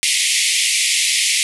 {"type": "band-pass noise", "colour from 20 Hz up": "pink", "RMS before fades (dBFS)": -17, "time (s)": [0.03, 1.43], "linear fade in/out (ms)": 0, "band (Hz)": [2000, 11000], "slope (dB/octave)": 96, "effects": []}